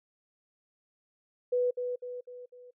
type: tone with echo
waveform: sine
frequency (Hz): 493.9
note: B4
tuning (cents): 0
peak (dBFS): -24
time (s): 1.52-1.71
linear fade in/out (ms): 10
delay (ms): 250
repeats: 4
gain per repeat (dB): -6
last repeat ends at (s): 2.71
effects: noise-tail reverb RT60 0.1 s tail -26 dB re dry